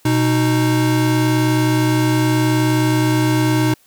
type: tone pair together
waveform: square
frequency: 123.26 / 310.6 Hz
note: B2 / D#4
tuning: -3 / -3 cents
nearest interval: octave + major third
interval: 1600 cents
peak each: -17 dBFS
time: 0.05-3.74 s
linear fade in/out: 5 ms
effects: white hiss -54 dBFS RMS until 3.86 s